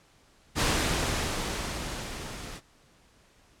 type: noise with level ramp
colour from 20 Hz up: pink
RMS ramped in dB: -24 to -41 dBFS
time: 0.55-2.61 s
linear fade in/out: 50 ms
effects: pink hiss -61 dBFS RMS until 3.6 s + low-pass 9000 Hz 12 dB/octave